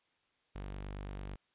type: tone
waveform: sawtooth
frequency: 49 Hz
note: G1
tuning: in tune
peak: -37 dBFS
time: 0.55-1.36 s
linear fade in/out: 10 ms
effects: white hiss -75 dBFS RMS until 1.54 s + resampled to 8000 Hz